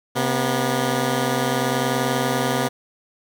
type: tone pair together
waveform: 10% pulse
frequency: 131.1 / 241.8 Hz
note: C3 / B3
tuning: +4 / -36 cents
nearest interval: major seventh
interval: 1060 cents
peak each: -14 dBFS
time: 0.15-2.69 s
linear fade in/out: 20 ms
effects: none